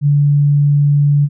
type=tone; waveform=sine; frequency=144.5 Hz; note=D3; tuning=28 cents flat; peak=-8 dBFS; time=0.01-1.29 s; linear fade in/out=50 ms; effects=none